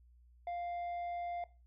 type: tone with tanh clipping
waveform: sine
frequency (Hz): 698.5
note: F5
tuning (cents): 0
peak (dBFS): -38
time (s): 0.47-1.44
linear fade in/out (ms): 2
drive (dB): 5
effects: noise-tail reverb RT60 0.3 s tail -18 dB re dry + added 60 Hz sine -60 dBFS peak until 1.66 s